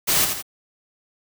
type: noise with echo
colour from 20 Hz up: white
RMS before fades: -19 dBFS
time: 0.07-0.26 s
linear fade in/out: 20 ms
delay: 83 ms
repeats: 2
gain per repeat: -6 dB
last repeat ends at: 0.426 s
effects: none

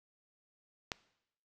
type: click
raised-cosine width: 0.2 ms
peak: -17 dBFS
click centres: 0.918 s
effects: noise-tail reverb RT60 0.8 s tail -20 dB re dry

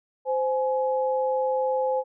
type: tone pair together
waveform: sine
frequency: 519 / 842.2 Hz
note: C5 / G#5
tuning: -14 / +24 cents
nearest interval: minor sixth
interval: 838 cents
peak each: -23 / -27 dBFS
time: 0.25-2.04 s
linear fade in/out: 50 ms
effects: none

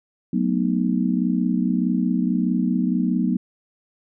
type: chord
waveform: sine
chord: B dominant seventh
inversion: second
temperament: just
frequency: 185.21 / 222.2 / 246.9 / 308.7 Hz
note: F#3 / A3 / B3 / D#4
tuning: +2 / +17 / 0 / -14 cents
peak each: -22 / -26 / -22 / -27 dBFS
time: 0.33-3.37 s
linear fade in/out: 5 ms
effects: none

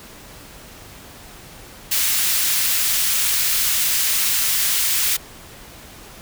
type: high-pass noise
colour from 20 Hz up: white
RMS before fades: -19 dBFS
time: 1.91-5.17 s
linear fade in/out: 10 ms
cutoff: 1700 Hz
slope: 12 dB/octave
effects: pink hiss -41 dBFS RMS until 6.21 s

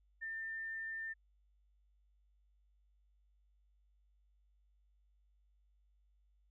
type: tone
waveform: sine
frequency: 1797 Hz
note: A6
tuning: 36 cents sharp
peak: -40 dBFS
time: 0.21-1.14 s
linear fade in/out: 20 ms
effects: added 50 Hz sine -69 dBFS peak until 6.5 s

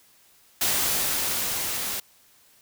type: noise with level ramp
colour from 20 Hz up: white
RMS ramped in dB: -23 to -30 dBFS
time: 0.61-2 s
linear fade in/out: 5 ms
effects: white hiss -58 dBFS RMS until 2.61 s

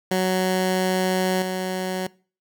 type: tone with level steps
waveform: 15% pulse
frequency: 185.8 Hz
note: F#3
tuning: 7 cents sharp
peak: -13 / -18 dBFS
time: 0.11-2.07 s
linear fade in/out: 5 ms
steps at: 1.42 s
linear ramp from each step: 2 ms
effects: noise-tail reverb RT60 0.4 s tail -23 dB re dry

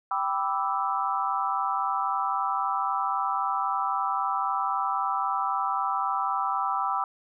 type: chord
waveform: sine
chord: E minor seventh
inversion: first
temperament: equal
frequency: 784 / 987.8 / 1174.7 / 1318.5 Hz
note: G5 / B5 / D6 / E6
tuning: 0 / 0 / 0 / 0 cents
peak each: -30 dBFS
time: 0.11-7.04 s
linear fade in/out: 2 ms
effects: none

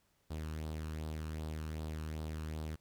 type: tone with flanger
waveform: sawtooth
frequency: 78 Hz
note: D#2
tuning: 5 cents sharp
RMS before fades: -41 dBFS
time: 0.3-2.76 s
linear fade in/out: 10 ms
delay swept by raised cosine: 0.22 to 0.75 ms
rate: 2.6 Hz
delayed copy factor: +0.5
effects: pink hiss -75 dBFS RMS until 2.8 s

